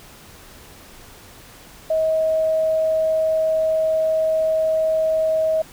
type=tone; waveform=sine; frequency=636 Hz; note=D#5; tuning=38 cents sharp; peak=-16 dBFS; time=1.9-5.62 s; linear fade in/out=5 ms; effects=pink hiss -44 dBFS RMS until 5.72 s